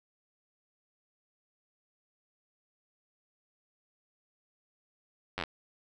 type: slowing click train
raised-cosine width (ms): 0.3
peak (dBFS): -17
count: 6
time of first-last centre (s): 5.38-5.438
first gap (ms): 10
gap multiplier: 1.07
effects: none